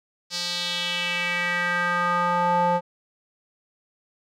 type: tone with band-pass filter sweep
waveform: square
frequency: 175.7 Hz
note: F3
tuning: 11 cents sharp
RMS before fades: -24 dBFS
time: 0.3-2.81 s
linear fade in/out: 50 ms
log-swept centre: 4900 to 740 Hz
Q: 3.1
effects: none